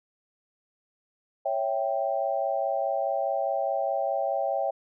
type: chord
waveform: sine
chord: C# diminished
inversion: none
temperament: equal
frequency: 554.4 / 659.3 / 784 Hz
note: C#5 / E5 / G5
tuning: 0 / 0 / 0 cents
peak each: -29 dBFS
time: 1.45-4.71 s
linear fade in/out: 10 ms
effects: none